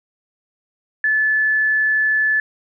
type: tone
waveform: sine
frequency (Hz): 1734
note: A6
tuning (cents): -26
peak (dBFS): -14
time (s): 1.04-2.4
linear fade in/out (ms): 2
effects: none